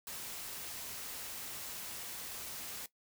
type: noise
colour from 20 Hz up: white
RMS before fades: -44 dBFS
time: 0.07-2.86 s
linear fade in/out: 2 ms
effects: noise-tail reverb RT60 0.1 s tail -17 dB re dry